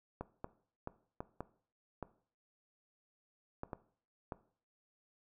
clicks, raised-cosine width 1 ms, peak -26 dBFS, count 9, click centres 0.21 / 0.444 / 0.874 / 1.205 / 1.406 / 2.027 / 3.634 / 3.732 / 4.322 s, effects noise-tail reverb RT60 0.5 s tail -17 dB re dry

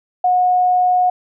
sine tone, 727 Hz, F#5, 31 cents flat, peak -11 dBFS, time 0.24-1.1 s, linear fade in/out 5 ms, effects none

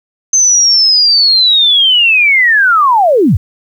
sine linear sweep, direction down, 6270 to 61.5 Hz, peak -5 dBFS, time 0.33-3.37 s, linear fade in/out 5 ms, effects 7-bit

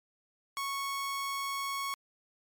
sawtooth tone, 1105 Hz, C#6, 6 cents flat, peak -29 dBFS, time 0.57-1.94 s, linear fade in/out 0 ms, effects MP3 96 kbps

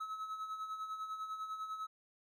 triangle tone with tremolo, 1290 Hz, E6, 38 cents flat, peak -36 dBFS, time 0-1.87 s, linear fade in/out 10 ms, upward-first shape sine, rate 10 Hz, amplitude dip 55%, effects none

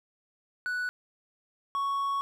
triangle tone pair in turn, 1480 / 1111.2 Hz, F#6 / C#6, 0 / +4 cents, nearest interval perfect fourth, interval 496 cents, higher first, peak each -27 / -25 dBFS, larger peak second, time 0.66-0.89 / 1.75-2.21 s, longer second, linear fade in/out 0 ms, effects none

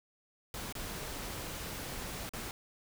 pink noise with dropouts, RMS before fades -41 dBFS, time 0.54-2.51 s, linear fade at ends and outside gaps 1 ms, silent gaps 0.725-0.752 / 2.292-2.335 s, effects none

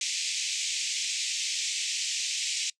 white band-pass noise, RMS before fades -31 dBFS, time 0.01-2.7 s, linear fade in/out 2 ms, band 2200 to 7700 Hz, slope 48 dB/octave, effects noise-tail reverb RT60 0.1 s tail -22 dB re dry

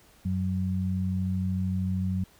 sine tone pair together, 93 / 186.13 Hz, F#2 / F#3, +9 / +11 cents, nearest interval octave, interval 1202 cents, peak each -28 dBFS, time 0.25-2.24 s, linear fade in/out 5 ms, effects pink hiss -58 dBFS RMS until 2.39 s

